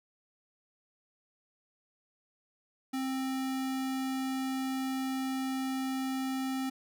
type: tone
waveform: square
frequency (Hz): 263.8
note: C4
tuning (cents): +14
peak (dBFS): -32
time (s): 2.93-6.7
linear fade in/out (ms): 10
effects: none